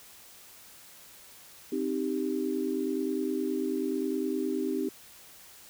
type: chord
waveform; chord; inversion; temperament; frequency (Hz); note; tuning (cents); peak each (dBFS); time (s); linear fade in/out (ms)
sine; C minor; none; equal; 261.6 / 311.1 / 392; C4 / Eb4 / G4; 0 / 0 / 0; -32; 1.72-4.89; 5
effects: white hiss -52 dBFS RMS until 5.69 s